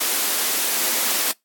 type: high-pass noise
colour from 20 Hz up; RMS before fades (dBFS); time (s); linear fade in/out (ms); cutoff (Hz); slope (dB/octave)
white; -21; 0-1.32; 10; 220; 48
effects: noise-tail reverb RT60 0.2 s tail -25 dB re dry + AAC 64 kbps